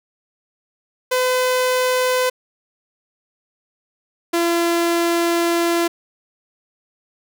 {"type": "tone pair in turn", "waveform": "sawtooth", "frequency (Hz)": [507, 340.2], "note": ["B4", "F4"], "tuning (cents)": [45, -45], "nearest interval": "perfect fifth", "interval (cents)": 690, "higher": "first", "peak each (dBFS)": -12, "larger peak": "neither", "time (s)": [[1.11, 2.3], [4.33, 5.88]], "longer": "second", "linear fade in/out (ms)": 10, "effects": []}